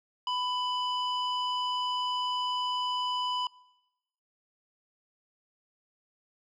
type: tone with low-pass filter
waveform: square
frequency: 996 Hz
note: B5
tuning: 14 cents sharp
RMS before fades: -31 dBFS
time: 0.27-3.47 s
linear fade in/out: 2 ms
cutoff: 3800 Hz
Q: 4.2
effects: noise-tail reverb RT60 1.0 s tail -23 dB re dry